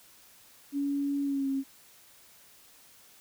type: tone with pitch glide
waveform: sine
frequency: 282.1 to 271.1 Hz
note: C#4 to C#4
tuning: +30 to -38 cents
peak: -27 dBFS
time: 0.72-1.64 s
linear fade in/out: 50 ms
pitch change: -68 cents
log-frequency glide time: 1.23-1.48 s
effects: white hiss -57 dBFS RMS until 3.2 s